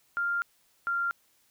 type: tone pair in turn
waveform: sine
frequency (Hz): 1396.9 / 1388.1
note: F6 / F6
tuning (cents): 0 / -11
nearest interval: unison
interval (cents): 11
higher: first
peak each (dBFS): -26 / -26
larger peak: neither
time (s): 0.17-0.42 / 0.87-1.11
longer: first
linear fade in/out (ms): 0
effects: white hiss -67 dBFS RMS until 1.5 s